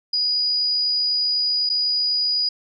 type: tone with dropouts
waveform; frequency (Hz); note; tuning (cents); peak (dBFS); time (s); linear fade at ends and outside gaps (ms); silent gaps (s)
sine; 4914; D#8; -22; -18; 0.13-2.49; 5; 1.692-1.698
effects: none